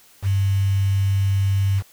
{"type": "tone with quantisation", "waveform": "sine", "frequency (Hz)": 97.9, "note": "G2", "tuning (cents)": -2, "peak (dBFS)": -16, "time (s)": [0.22, 1.83], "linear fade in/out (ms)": 50, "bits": 6, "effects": ["white hiss -52 dBFS RMS until 1.92 s"]}